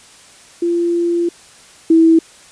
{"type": "tone pair in turn", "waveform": "sine", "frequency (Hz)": [343.1, 326.5], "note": ["F4", "E4"], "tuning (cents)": [-31, -17], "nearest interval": "minor second", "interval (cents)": 86, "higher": "first", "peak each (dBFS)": [-13, -6], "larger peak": "second", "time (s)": [[0.62, 1.29], [1.9, 2.19]], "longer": "first", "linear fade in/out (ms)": 5, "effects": ["white hiss -43 dBFS RMS until 2.51 s", "resampled to 22050 Hz"]}